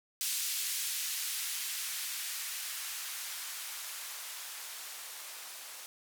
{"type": "noise with band-pass filter sweep", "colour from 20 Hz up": "violet", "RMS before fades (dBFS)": -39, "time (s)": [0.21, 5.86], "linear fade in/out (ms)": 0, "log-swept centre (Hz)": [2900, 590], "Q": 0.73, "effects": []}